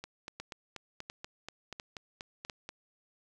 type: two click trains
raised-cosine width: 0.2 ms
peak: -23 / -24 dBFS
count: 4 / 12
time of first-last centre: 0.4-2.498 / 0.04-2.691 s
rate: 1.43 / 4.15 Hz
effects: none